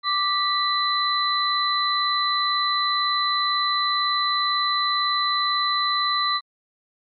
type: tone cluster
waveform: sine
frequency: 1174 / 1960 / 4019 Hz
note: D6 / B6 / B7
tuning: -1 / -14 / +30 cents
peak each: -22 / -29 / -23 dBFS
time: 0.03-6.41 s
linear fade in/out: 50 ms
effects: MP3 48 kbps